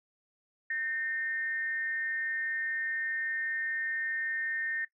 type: tone with amplitude modulation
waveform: sine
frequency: 1824 Hz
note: A#6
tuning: 38 cents flat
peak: -28 dBFS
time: 0.7-4.85 s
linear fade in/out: 5 ms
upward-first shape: sine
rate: 275 Hz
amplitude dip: 50%
effects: noise-tail reverb RT60 0.1 s tail -18 dB re dry